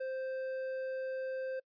triangle tone with hard clipping, 523.3 Hz, C5, in tune, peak -37 dBFS, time 0-1.6 s, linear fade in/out 10 ms, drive 10 dB, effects noise-tail reverb RT60 0.1 s tail -25 dB re dry + resampled to 11025 Hz

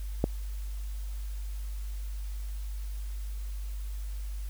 click, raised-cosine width 2 ms, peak -11 dBFS, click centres 0.241 s, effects added 50 Hz sine -33 dBFS peak until 4.49 s + white hiss -54 dBFS RMS until 4.49 s

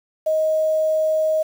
sine tone with quantisation, 627 Hz, D#5, 13 cents sharp, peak -16 dBFS, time 0.26-1.43 s, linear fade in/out 10 ms, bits 7, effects none

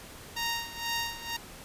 10% pulse tone with tremolo, 930 Hz, A#5, 4 cents flat, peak -20 dBFS, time 0.36-1.37 s, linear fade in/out 10 ms, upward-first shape sine, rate 2.1 Hz, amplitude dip 80%, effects pink hiss -47 dBFS RMS until 1.64 s + resampled to 32000 Hz

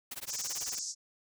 white noise with tremolo, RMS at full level -39 dBFS, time 0.11-0.79 s, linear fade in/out 5 ms, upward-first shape sine, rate 18 Hz, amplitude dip 100%
white band-pass noise, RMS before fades -38 dBFS, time 0.26-0.95 s, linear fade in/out 50 ms, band 5200 to 7200 Hz, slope 48 dB/octave
effects none

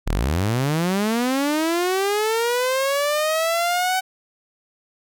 sawtooth linear sweep, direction up, 30.06 to 758 Hz, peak -15 dBFS, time 0.06-4.01 s, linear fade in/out 20 ms, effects none

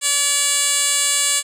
10% pulse tone with band-pass filter, 572 Hz, D5, 46 cents flat, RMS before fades -18 dBFS, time 0.01-1.43 s, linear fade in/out 50 ms, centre 7200 Hz, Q 2.2, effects none

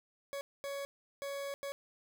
40% pulse tone bursts at uneven times, 559 Hz, C#5, 14 cents sharp, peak -37 dBFS, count 4, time 0.33-0.41 / 0.64-0.85 / 1.22-1.54 / 1.63-1.72 s, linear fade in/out 0 ms, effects none

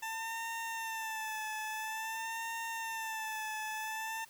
20% pulse tone with vibrato, 889 Hz, A5, 18 cents sharp, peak -32 dBFS, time 0.02-4.25 s, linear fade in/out 10 ms, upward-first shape sine, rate 0.49 Hz, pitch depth 48 cents each way, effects white hiss -59 dBFS RMS until 4.29 s

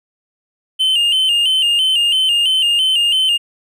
triangle tone with vibrato, 2944 Hz, F#7, 9 cents flat, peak -10 dBFS, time 0.79-3.38 s, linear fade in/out 20 ms, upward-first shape square, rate 3 Hz, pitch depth 71 cents each way, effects none

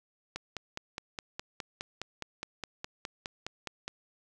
click train, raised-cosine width 0.2 ms, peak -19 dBFS, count 18, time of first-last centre 0.36-3.88 s, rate 4.83 Hz, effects none

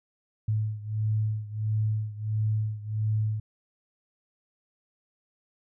sine beating tone pair, 107.4 / 108.9 Hz, A2 / A2, -41 / -17 cents, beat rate 1.5 Hz, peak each -27 / -30 dBFS, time 0.48-3.4 s, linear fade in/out 5 ms, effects none

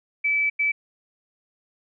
sine tone bursts at uneven times, 2306 Hz, D7, 32 cents flat, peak -19 dBFS, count 2, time 0.24-0.5 / 0.59-0.72 s, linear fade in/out 10 ms, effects none

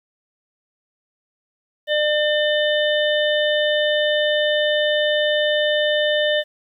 harmonic tone, 600 Hz, D5, 37 cents sharp, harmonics 1 / 3 / 5 / 6, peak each -18 / -23 / -25 / -26 dBFS, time 1.87-6.44 s, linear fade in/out 50 ms, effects 9-bit

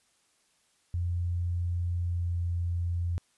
sine tone with pitch glide, 87.31 to 86.56 Hz, F2 to F2, 0 to -15 cents, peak -27 dBFS, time 0.94-3.18 s, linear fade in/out 0 ms, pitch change -15 cents, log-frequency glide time 1.98-2.38 s, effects white hiss -69 dBFS RMS until 3.37 s + resampled to 24000 Hz

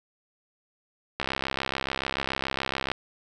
click train, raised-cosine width 0.3 ms, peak -11 dBFS, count 116, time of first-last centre 1.2-2.916 s, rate 67 Hz, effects none

